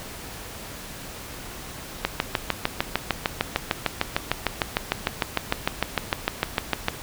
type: click train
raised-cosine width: 0.3 ms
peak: -4 dBFS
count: 33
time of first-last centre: 2.05-6.884 s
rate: 6.62 Hz
effects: pink hiss -38 dBFS RMS until 7.02 s